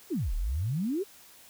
sine exponential two-way sweep, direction down then up, 424.5 to 34.65 to 424.5 Hz, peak -27 dBFS, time 0.1-1.04 s, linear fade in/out 20 ms, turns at 0.34 s, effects white hiss -54 dBFS RMS until 1.49 s

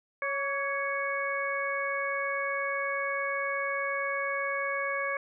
harmonic tone with a mistuned harmonic, 554.4 Hz, C#5, in tune, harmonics 1 / 2 / 3 / 4, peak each -34 / -34 / -34 / -34 dBFS, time 0.22-5.17 s, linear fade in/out 2 ms, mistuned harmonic 2, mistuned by +36 cents, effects none

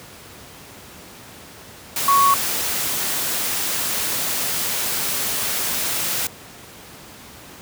sine tone in noise, 1112 Hz, C#6, 5 cents sharp, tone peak -12 dBFS, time 2.08-2.34 s, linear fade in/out 2 ms, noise white, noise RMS -23 dBFS, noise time 1.96-6.27 s, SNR +8 dB, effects pink hiss -41 dBFS RMS until 7.61 s + high-pass 80 Hz 12 dB/octave

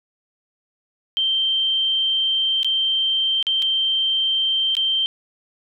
sine tone with dropouts, 3136 Hz, G7, in tune, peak -17 dBFS, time 1.17-5.06 s, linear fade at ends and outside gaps 0 ms, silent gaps 2.631-2.646 / 3.427-3.468 / 3.621-3.624 / 4.752-4.768 s, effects none

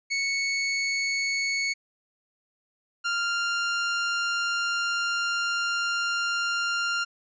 sawtooth tone pair in turn, 2213 / 1394.1 Hz, C#7 / F6, -3 / -3 cents, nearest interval minor sixth, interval 800 cents, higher first, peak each -21 dBFS, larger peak neither, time 0.1-1.74 / 3.04-7.05 s, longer second, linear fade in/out 20 ms, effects resampled to 16000 Hz

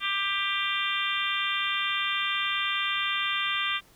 harmonic tone, 395.6 Hz, G4, 16 cents sharp, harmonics 3 / 4 / 5 / 6 / 7 / 8 / 9, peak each -32 / -35 / -34 / -33 / -34 / -33 / -33 dBFS, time 0-3.81 s, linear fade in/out 50 ms, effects pink hiss -58 dBFS RMS until 3.95 s

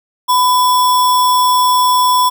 sine tone with sample-and-hold, 1000 Hz, B5, 21 cents sharp, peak -8 dBFS, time 0.28-2.3 s, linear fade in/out 20 ms, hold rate 4410 Hz, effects none

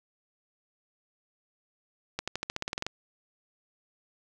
accelerating click train, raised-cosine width 0.2 ms, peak -14 dBFS, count 12, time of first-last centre 2.19-2.866 s, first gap 86 ms, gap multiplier 0.93, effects none

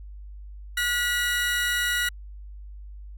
30% pulse tone pair together, 1444.9 / 1941 Hz, F#6 / B6, -42 / -31 cents, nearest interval perfect fourth, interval 511 cents, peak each -23 dBFS, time 0.77-2.09 s, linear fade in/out 5 ms, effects added 50 Hz sine -38 dBFS peak until 3.17 s

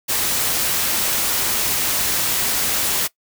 white noise, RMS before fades -20 dBFS, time 0.08-3.08 s, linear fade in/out 20 ms, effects noise-tail reverb RT60 0.1 s tail -20 dB re dry

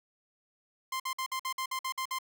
sawtooth tone bursts, 1046.5 Hz, C6, in tune, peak -28 dBFS, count 10, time 0.92-2.187 s, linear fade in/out 5 ms, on 79 ms, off 53 ms, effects none

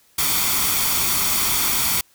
white noise with comb filter, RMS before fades -20 dBFS, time 0.18-2.01 s, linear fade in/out 5 ms, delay 0.88 ms, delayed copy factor +0.55, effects white hiss -57 dBFS RMS until 2.14 s

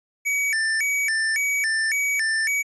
square tone with vibrato, 2008 Hz, B6, 28 cents sharp, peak -21 dBFS, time 0.25-2.63 s, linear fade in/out 20 ms, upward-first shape square, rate 1.8 Hz, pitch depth 210 cents each way, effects resampled to 24000 Hz

